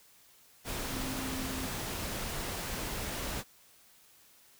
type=tone in noise; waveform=sine; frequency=261.6 Hz; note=C4; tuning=in tune; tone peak=-39 dBFS; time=0.89-1.7 s; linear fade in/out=50 ms; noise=pink; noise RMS=-37 dBFS; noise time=0.64-3.44 s; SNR=-5 dB; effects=white hiss -61 dBFS RMS until 4.59 s